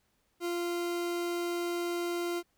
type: tone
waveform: 40% pulse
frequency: 346.8 Hz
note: F4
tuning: 12 cents flat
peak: -30 dBFS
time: 0.4-2.43 s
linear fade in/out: 50 ms
effects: pink hiss -74 dBFS RMS until 2.57 s